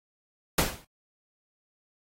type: noise with exponential decay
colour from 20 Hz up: pink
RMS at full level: -19 dBFS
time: 0.58-0.85 s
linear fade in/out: 5 ms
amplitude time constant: 57 ms
effects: AAC 48 kbps